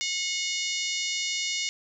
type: harmonic tone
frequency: 726 Hz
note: F#5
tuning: 33 cents flat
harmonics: 3 / 4 / 5 / 6 / 7 / 8 / 9 / 10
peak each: -33 / -34 / -35 / -36 / -36 / -37 / -38 / -38 dBFS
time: 0.01-1.69 s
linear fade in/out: 0 ms
effects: none